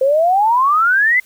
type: exponential sweep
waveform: sine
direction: up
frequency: 516 to 2079 Hz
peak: -10 dBFS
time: 0.01-1.2 s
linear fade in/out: 5 ms
effects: white hiss -49 dBFS RMS until 1.25 s